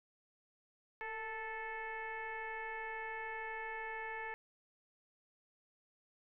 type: tone with frequency modulation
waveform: sine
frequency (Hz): 1318.5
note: E6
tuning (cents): 0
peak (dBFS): -40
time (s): 1.01-4.34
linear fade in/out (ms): 0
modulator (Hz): 434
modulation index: 2.1
effects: none